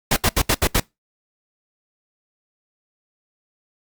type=noise bursts; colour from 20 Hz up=pink; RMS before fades=-17 dBFS; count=6; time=0.11-0.8 s; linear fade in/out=5 ms; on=55 ms; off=72 ms; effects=noise-tail reverb RT60 0.2 s tail -24 dB re dry + Opus 48 kbps